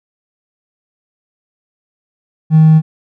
triangle tone with hard clipping, 157.8 Hz, D#3, 25 cents sharp, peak -4 dBFS, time 2.5-2.82 s, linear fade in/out 50 ms, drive 4 dB, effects none

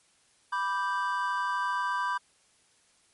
triangle chord, G major, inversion first, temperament equal, 987.8 / 1174.7 / 1568 Hz, B5 / D6 / G6, 0 / 0 / 0 cents, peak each -28 / -31 / -31 dBFS, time 0.52-2.18 s, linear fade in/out 10 ms, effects white hiss -65 dBFS RMS until 3.13 s + MP3 48 kbps

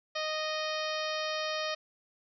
harmonic tone, 620 Hz, D#5, 6 cents flat, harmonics 1 / 2 / 3 / 4 / 5 / 6 / 7 / 8 / 9, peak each -35 / -38 / -40 / -41 / -42 / -43 / -43 / -44 / -45 dBFS, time 0.15-1.75 s, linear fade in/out 10 ms, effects none

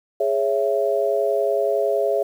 sine chord, C# minor, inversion second, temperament just, 415.8 / 554.4 / 665.2 Hz, G#4 / C#5 / E5, +2 / 0 / +16 cents, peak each -22 dBFS, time 0.2-2.23 s, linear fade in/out 5 ms, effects 8-bit

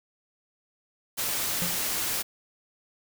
white noise, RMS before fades -29 dBFS, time 1.17-2.23 s, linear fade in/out 20 ms
square tone with exponential decay, 174.61 Hz, F3, in tune, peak -28 dBFS, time 1.62-1.87 s, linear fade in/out 0 ms, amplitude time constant 54 ms
effects none

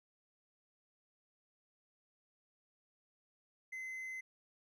triangle tone, 2052 Hz, C7, 34 cents flat, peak -40 dBFS, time 3.72-4.21 s, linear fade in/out 10 ms, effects none

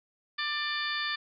harmonic tone with a mistuned harmonic, 593 Hz, D5, 17 cents sharp, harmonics 2 / 3 / 4 / 5 / 6 / 7 / 8, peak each -37 / -33 / -39 / -42 / -36 / -41 / -41 dBFS, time 0.38-1.16 s, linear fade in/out 10 ms, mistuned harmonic 7, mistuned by +84 cents, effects none

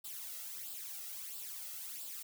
blue noise with flanger, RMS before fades -45 dBFS, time 0.04-2.23 s, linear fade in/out 10 ms, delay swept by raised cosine 0.24 to 1.54 ms, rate 1.5 Hz, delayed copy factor +0.65, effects none

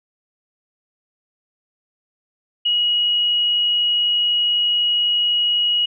sine tone, 2902 Hz, F#7, 34 cents flat, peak -15 dBFS, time 2.65-5.86 s, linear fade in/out 10 ms, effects none

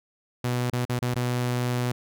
sawtooth tone with dropouts, 123.2 Hz, B2, 4 cents flat, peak -20 dBFS, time 0.44-1.92 s, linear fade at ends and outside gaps 5 ms, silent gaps 0.701-0.729 / 0.852-0.895 / 0.991-1.021 / 1.143-1.158 s, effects none

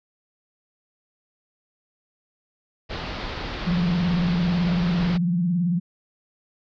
pink low-pass noise, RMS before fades -31 dBFS, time 2.89-5.18 s, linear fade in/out 20 ms, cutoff 4800 Hz, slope 48 dB/octave
sine tone with vibrato, 174.61 Hz, F3, in tune, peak -19 dBFS, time 3.66-5.8 s, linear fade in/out 20 ms, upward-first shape sine, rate 18 Hz, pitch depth 91 cents each way
effects none

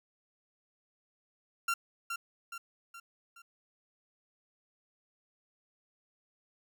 30% pulse tone with echo, 1375 Hz, F6, 27 cents flat, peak -26 dBFS, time 1.68-1.74 s, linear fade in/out 5 ms, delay 420 ms, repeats 4, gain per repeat -6 dB, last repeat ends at 3.42 s, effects none

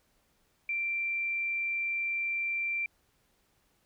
sine tone, 2356 Hz, D7, 5 cents sharp, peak -29 dBFS, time 0.69-2.86 s, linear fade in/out 2 ms, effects pink hiss -71 dBFS RMS until 3.85 s

